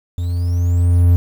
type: tone with level ramp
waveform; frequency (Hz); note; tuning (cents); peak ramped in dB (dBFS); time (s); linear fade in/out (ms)
triangle; 87.31; F2; 0; -16 to -5; 0.18-1.16; 0
effects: 7-bit